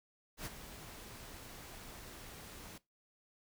pink noise with ADSR envelope, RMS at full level -41 dBFS, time 0.37-2.78 s, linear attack 85 ms, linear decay 32 ms, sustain -10 dB, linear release 4 ms, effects noise-tail reverb RT60 0.2 s tail -20 dB re dry

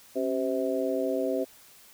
harmonic tone with a mistuned harmonic, 129.3 Hz, C3, 20 cents flat, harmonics 2 / 3 / 4 / 5, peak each -31 / -31 / -30 / -32 dBFS, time 0.15-1.45 s, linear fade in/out 20 ms, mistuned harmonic 2, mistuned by +90 cents, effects white hiss -54 dBFS RMS until 1.93 s

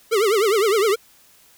square tone with vibrato, 419.8 Hz, G#4, 19 cents sharp, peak -16 dBFS, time 0.11-0.96 s, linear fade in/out 20 ms, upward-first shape triangle, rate 9.8 Hz, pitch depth 200 cents each way, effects white hiss -53 dBFS RMS until 1.57 s

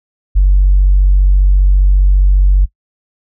sine tone, 47.41 Hz, F#1, 43 cents sharp, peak -4 dBFS, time 0.35-2.66 s, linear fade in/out 20 ms, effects noise-tail reverb RT60 0.1 s tail -21 dB re dry + tanh soft clip ceiling -1 dBFS

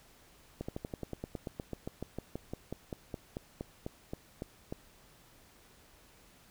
slowing click train, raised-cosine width 2 ms, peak -24 dBFS, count 26, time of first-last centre 0.61-4.725 s, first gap 75 ms, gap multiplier 1.06, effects pink hiss -61 dBFS RMS until 6.5 s

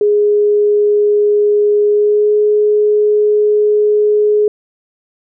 sine tone with pitch glide, 415.3 to 420.1 Hz, G#4 to G#4, 0 to +20 cents, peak -8 dBFS, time 0.01-4.48 s, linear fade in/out 2 ms, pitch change +20 cents, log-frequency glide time 1.88-2.33 s, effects none

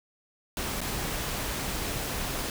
pink noise with dropouts, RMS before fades -32 dBFS, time 0.57-2.5 s, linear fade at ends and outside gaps 1 ms, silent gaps 0.806-0.814 s, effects none

